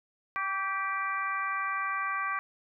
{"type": "harmonic tone with a mistuned harmonic", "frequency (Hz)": 392, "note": "G4", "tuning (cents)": 0, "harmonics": [2, 3, 4, 5, 6], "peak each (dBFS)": [-43, -31, -36, -37, -39], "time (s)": [0.36, 2.39], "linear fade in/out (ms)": 0, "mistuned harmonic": 3, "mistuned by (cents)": -30, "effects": []}